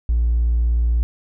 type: tone with hard clipping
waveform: sine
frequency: 58.27 Hz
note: A#1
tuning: in tune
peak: -15 dBFS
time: 0.09-1.03 s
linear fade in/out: 0 ms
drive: 1 dB
effects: none